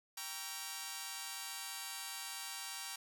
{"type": "chord", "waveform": "5% pulse", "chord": "G diminished seventh", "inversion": "none", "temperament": "just", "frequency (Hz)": [784, 940.8, 1128.9, 1354.7], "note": ["G5", "Bb5", "Db6", "Fb6"], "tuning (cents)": [0, 16, 31, 47], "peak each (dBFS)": [-36, -35, -38, -39], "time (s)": [0.17, 2.96], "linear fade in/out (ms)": 5, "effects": []}